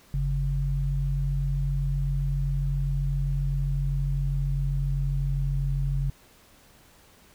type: tone pair together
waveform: sine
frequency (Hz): 46.22 / 138.59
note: F#1 / C#3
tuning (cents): -1 / 0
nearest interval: octave + perfect fifth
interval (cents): 1901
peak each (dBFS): -26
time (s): 0.14-6.1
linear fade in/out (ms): 0
effects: pink hiss -56 dBFS RMS until 7.34 s